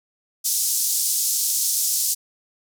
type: band-pass noise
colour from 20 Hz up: pink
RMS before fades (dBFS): -22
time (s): 0.44-2.15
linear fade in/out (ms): 20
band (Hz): 5500 to 15000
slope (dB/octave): 24
effects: none